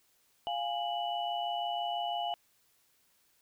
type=tone cluster; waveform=sine; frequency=700 / 826 / 2959 Hz; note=F5 / G#5 / F#7; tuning=+4 / -10 / -1 cents; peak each=-34 / -36 / -39 dBFS; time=0.47-2.34 s; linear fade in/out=0 ms; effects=white hiss -70 dBFS RMS until 3.41 s